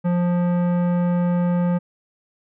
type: tone with tanh clipping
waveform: sine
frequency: 175.9 Hz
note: F3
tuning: 13 cents sharp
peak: -19 dBFS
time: 0.04-1.79 s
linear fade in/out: 20 ms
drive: 15 dB
effects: none